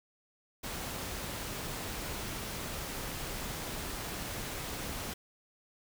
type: noise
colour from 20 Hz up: pink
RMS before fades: -39 dBFS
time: 0.63-5.14 s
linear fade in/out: 10 ms
effects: none